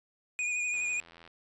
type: tone with vibrato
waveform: square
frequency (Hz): 2457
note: D#7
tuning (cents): -22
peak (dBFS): -30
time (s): 0.39-1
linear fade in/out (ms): 0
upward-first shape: sine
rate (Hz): 12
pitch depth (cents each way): 30
type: click train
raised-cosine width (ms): 0.3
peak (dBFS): -36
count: 46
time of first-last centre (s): 0.74-1.276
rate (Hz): 83.9
effects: resampled to 24000 Hz